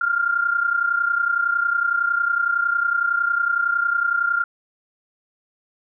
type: tone pair together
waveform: sine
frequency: 1390.1 / 1421 Hz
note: F6 / F6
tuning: -8 / +30 cents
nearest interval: unison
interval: 38 cents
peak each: -19 / -23 dBFS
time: 0.01-4.44 s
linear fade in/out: 5 ms
effects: none